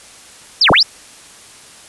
sine linear two-way sweep, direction down then up, 5560 to 53 to 5560 Hz, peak -7 dBFS, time 0.61-0.83 s, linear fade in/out 5 ms, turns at 0.71 s, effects white hiss -40 dBFS RMS until 1.88 s + resampled to 24000 Hz

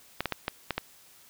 clicks, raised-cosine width 0.3 ms, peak -12 dBFS, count 6, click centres 0.206 / 0.257 / 0.323 / 0.481 / 0.707 / 0.78 s, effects white hiss -56 dBFS RMS until 1.29 s

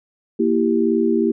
sine chord, E diminished, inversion second, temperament equal, 233.1 / 329.6 / 392 Hz, Bb3 / E4 / G4, 0 / 0 / 0 cents, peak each -19 dBFS, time 0.39-1.32 s, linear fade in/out 10 ms, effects none

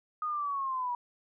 sine linear sweep, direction down, 1244.5 to 960 Hz, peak -30 dBFS, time 0.22-0.95 s, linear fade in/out 2 ms, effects none

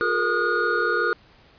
triangle tone cluster, 359.3 / 424.7 / 466.2 / 1231 / 1442 Hz, F4 / G#4 / A#4 / D#6 / F#6, +49 / +39 / 0 / -19 / -45 cents, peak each -27 / -28 / -25 / -25 / -21 dBFS, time 0.01-1.13 s, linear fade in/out 0 ms, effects pink hiss -54 dBFS RMS until 1.58 s + resampled to 11025 Hz

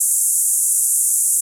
white band-pass noise, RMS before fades -17 dBFS, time 0-1.41 s, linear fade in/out 10 ms, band 7400 to 11000 Hz, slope 48 dB/octave, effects none

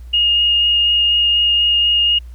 sine tone with vibrato, 2850 Hz, F7, 34 cents sharp, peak -11 dBFS, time 0.13-2.19 s, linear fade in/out 10 ms, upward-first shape sine, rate 4.1 Hz, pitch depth 8 cents each way, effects added 60 Hz sine -31 dBFS peak until 2.34 s + pink hiss -55 dBFS RMS until 2.34 s

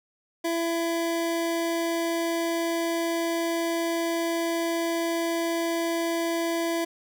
25% pulse tone, 334.7 Hz, E4, 26 cents sharp, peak -21 dBFS, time 0.44-6.85 s, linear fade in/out 10 ms, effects none

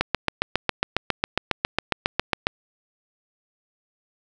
click train, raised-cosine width 0.3 ms, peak -3 dBFS, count 19, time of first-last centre 0.01-2.469 s, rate 7.32 Hz, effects none

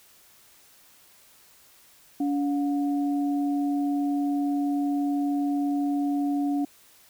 sine tone pair together, 285.4 / 719.2 Hz, D4 / F#5, -49 / -49 cents, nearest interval octave + major third, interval 1600 cents, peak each -23 / -34 dBFS, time 2.2-6.65 s, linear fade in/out 5 ms, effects white hiss -56 dBFS RMS until 7.09 s

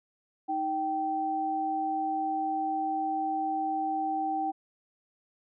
sine tone pair together, 313.6 / 777 Hz, D#4 / G5, +14 / -16 cents, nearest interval octave + major third, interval 1570 cents, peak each -34 / -28 dBFS, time 0.48-4.52 s, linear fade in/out 20 ms, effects none

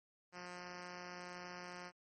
5% pulse tone, 178.4 Hz, F3, 37 cents sharp, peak -36 dBFS, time 0.32-1.92 s, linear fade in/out 50 ms, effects MP3 32 kbps

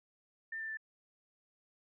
sine tone with pitch steps, 1795 / 1779.5 / 1764.2 Hz, A6 / A6 / A6, +34 / +19 / +4 cents, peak -38 dBFS, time 0.52-0.772 s, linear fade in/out 5 ms, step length 84 ms, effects none

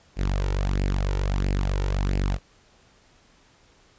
sawtooth tone with flanger, 47.88 Hz, G1, 40 cents flat, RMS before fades -24 dBFS, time 0.16-2.39 s, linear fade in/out 50 ms, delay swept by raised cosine 0.4 to 2.2 ms, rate 1.5 Hz, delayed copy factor +0.6, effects pink hiss -58 dBFS RMS until 3.98 s + resampled to 16000 Hz

